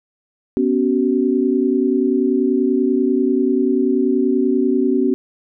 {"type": "chord", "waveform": "sine", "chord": "B suspended second", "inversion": "none", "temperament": "equal with one note detuned", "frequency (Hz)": [246.9, 277.2, 377.1], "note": ["B3", "C#4", "F#4"], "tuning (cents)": [0, 0, 33], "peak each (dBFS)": -18, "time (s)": [0.57, 5.14], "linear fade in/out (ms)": 0, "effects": []}